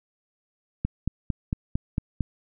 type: click train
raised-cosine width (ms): 5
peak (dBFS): -12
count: 7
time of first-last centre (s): 0.85-2.207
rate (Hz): 4.42
effects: none